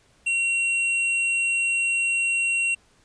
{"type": "tone with hard clipping", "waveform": "sine", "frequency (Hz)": 2740, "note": "F7", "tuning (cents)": -34, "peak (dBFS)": -22, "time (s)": [0.26, 2.75], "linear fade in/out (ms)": 10, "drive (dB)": 7, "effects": ["pink hiss -60 dBFS RMS until 3.04 s", "resampled to 22050 Hz"]}